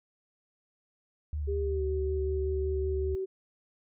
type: tone with vibrato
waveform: sine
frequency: 73.5 Hz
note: D2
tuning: 2 cents sharp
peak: -30 dBFS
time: 1.33-3.15 s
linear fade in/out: 0 ms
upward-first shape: square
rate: 5.3 Hz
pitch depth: 38 cents each way
type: tone with pitch glide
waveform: sine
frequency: 400 to 380.8 Hz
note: G4 to F#4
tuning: +35 to +50 cents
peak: -30 dBFS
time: 1.47-3.26 s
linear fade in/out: 20 ms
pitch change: -85 cents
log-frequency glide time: 1.64-1.82 s
effects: none